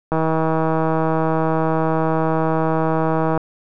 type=click train; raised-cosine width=1 ms; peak=-6 dBFS; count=522; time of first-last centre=0.12-3.376 s; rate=160 Hz; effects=none